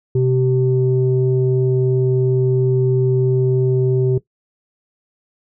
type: tone pair together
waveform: sine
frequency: 128.5 / 385.1 Hz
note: C3 / G4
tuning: -31 / -31 cents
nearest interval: octave + perfect fifth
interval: 1900 cents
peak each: -14 / -16 dBFS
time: 0.15-4.18 s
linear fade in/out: 5 ms
effects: noise-tail reverb RT60 0.1 s tail -17 dB re dry + tanh soft clip ceiling -6 dBFS